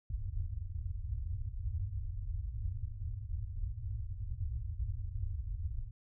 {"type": "low-pass noise", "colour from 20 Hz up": "white", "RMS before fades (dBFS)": -38, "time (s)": [0.1, 5.91], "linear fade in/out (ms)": 5, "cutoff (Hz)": 110, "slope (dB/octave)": 96, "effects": []}